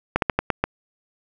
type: slowing click train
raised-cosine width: 0.5 ms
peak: -3 dBFS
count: 6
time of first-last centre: 0.16-0.64 s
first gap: 62 ms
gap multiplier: 1.22
effects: none